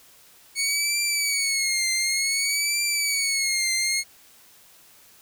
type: tone with vibrato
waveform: 15% pulse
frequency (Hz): 2217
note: C#7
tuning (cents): 0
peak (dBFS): -15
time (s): 0.55-4.04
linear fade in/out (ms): 50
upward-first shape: triangle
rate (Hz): 0.55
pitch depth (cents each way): 110
effects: white hiss -53 dBFS RMS until 5.21 s